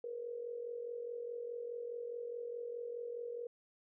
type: tone with amplitude modulation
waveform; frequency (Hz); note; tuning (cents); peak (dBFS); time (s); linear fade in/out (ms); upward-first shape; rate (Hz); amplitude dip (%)
sine; 475.6; A#4; +35; -37; 0.04-3.47; 2; sine; 44.8; 65
effects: none